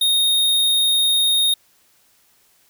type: tone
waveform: square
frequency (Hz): 3709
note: A#7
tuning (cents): -9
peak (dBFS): -15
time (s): 0.01-1.54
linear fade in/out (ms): 5
effects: white hiss -58 dBFS RMS until 2.69 s